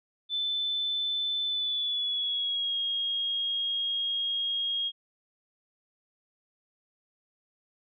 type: tone with pitch glide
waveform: sine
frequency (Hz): 3520 to 3265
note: A7 to G#7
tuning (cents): 0 to -30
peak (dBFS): -27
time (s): 0.29-4.92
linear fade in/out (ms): 50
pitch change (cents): -130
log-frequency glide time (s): 1.46-2.78
effects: none